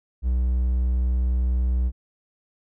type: tone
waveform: triangle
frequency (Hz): 62.1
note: B1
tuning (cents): +10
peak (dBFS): -17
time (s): 0.22-1.92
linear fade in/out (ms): 50
effects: none